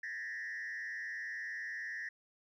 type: tone with frequency modulation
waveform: sine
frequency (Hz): 1820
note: A#6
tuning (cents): -42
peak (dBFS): -37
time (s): 0.03-2.09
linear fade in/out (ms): 5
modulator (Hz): 109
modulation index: 1.2
effects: tanh soft clip ceiling -37 dBFS + 13-bit